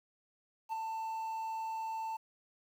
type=tone with ADSR envelope; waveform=triangle; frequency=891 Hz; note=A5; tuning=22 cents sharp; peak=-30 dBFS; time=0.69-2.17 s; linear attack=39 ms; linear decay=7 ms; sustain=-4 dB; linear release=10 ms; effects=10-bit